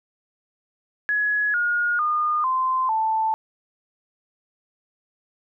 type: tone with pitch steps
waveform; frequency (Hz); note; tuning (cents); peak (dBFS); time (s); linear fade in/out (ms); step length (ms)
sine; 1684 / 1432.5 / 1218.6 / 1036.6 / 881.8; G#6 / F6 / D#6 / C6 / A5; +24 / +44 / -36 / -16 / +4; -19; 1.09-3.34; 0; 450
effects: none